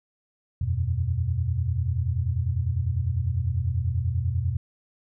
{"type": "chord", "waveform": "sine", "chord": "E suspended second", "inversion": "none", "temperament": "equal with one note detuned", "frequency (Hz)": [82.41, 92.5, 122.12], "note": ["E2", "F#2", "B2"], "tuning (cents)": [0, 0, -19], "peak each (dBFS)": -27, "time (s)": [0.61, 4.57], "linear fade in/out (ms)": 5, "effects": []}